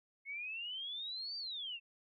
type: exponential two-way sweep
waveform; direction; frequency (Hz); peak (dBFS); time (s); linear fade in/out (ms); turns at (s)
sine; up then down; 2170 to 4699 to 2649; -40; 0.25-1.8; 50; 1.37
effects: AAC 32 kbps